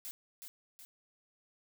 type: noise with echo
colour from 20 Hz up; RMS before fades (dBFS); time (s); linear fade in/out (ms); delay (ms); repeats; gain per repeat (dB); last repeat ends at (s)
blue; -43; 0.05-0.11; 0; 370; 2; -5; 0.85
effects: none